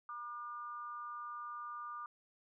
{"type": "tone with amplitude modulation", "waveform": "sine", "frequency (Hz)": 1200, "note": "D6", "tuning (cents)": 37, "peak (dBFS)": -39, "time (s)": [0.09, 2.06], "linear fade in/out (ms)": 2, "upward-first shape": "sine", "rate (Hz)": 240, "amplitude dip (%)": 70, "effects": []}